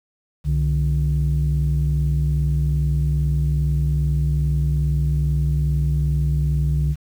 sine tone pair together, 65.8 / 148.23 Hz, C2 / D3, +10 / +16 cents, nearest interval octave + major second, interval 1406 cents, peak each -18 dBFS, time 0.44-6.96 s, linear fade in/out 50 ms, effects tanh soft clip ceiling -12 dBFS + 8-bit

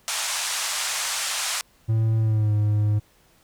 white band-pass noise, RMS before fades -27 dBFS, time 0.08-1.61 s, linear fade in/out 0 ms, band 700 to 9100 Hz, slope 24 dB/octave
triangle tone with pitch glide, 111.4 to 105.15 Hz, A2 to G#2, +22 to +22 cents, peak -16 dBFS, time 1.88-3 s, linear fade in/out 20 ms, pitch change -100 cents, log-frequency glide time 2.19-2.53 s
effects pink hiss -59 dBFS RMS until 3.43 s

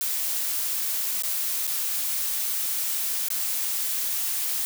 blue noise with dropouts, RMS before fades -27 dBFS, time 0.01-4.65 s, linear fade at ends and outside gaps 0 ms, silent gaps 1.222-1.235 / 1.669-1.676 / 3.285-3.303 s, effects none

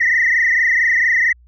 sine tone with frequency modulation, 1934 Hz, B6, 37 cents flat, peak -11 dBFS, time 0-1.33 s, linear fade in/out 10 ms, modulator 24.4 Hz, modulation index 4.4, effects tanh soft clip ceiling -7 dBFS + added 60 Hz sine -45 dBFS peak until 1.47 s

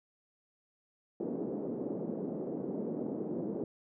white band-pass noise, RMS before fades -37 dBFS, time 1.2-3.64 s, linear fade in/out 2 ms, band 180 to 440 Hz, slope 24 dB/octave, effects none

